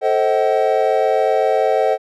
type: chord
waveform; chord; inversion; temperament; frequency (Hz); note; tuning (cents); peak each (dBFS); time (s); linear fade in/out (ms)
triangle; A diminished seventh; none; just; 440 / 528 / 633.6 / 760.3; A4 / C5 / Eb5 / Gb5; 0 / +16 / +31 / +47; -17; 0.01-1.98; 50
effects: none